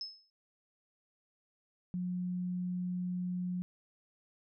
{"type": "tone with exponential decay", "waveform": "sine", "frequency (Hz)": 5200, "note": "E8", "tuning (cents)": -24, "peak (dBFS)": -35, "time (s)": [0.01, 0.3], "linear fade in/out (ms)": 1, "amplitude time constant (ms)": 63}
{"type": "tone", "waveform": "sine", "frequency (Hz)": 180, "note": "F#3", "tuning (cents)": -47, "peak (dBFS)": -33, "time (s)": [1.94, 3.62], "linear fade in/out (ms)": 0}
{"effects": []}